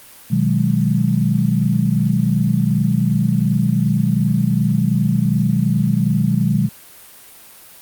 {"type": "chord", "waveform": "sine", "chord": "G# minor seventh", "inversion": "first", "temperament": "equal", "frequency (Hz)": [123.47, 155.56, 185, 207.7], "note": ["B2", "D#3", "F#3", "G#3"], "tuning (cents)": [0, 0, 0, 0], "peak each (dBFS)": -19, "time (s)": [0.3, 6.69], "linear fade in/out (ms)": 20, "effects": ["white hiss -42 dBFS RMS until 7.81 s", "Opus 32 kbps"]}